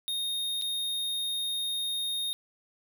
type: tone with dropouts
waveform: square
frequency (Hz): 3700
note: A#7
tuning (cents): -14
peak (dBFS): -30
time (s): 0.08-2.33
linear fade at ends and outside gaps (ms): 0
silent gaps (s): 0.614-0.621
effects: none